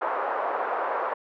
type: band-pass noise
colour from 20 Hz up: white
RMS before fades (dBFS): -28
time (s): 0.01-1.14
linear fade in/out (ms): 10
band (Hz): 470 to 1200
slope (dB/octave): 24
effects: none